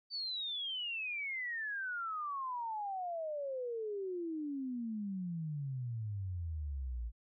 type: exponential sweep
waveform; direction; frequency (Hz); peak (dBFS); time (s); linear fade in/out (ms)
sine; down; 4607 to 55; -36; 0.1-7.12; 50
effects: MP3 64 kbps